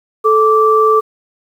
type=tone pair together; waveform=sine; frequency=436.4 / 1167.8 Hz; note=A4 / D6; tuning=-14 / -10 cents; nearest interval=octave + perfect fourth; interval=1704 cents; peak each=-10 dBFS; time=0.24-1.01 s; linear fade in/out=20 ms; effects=7-bit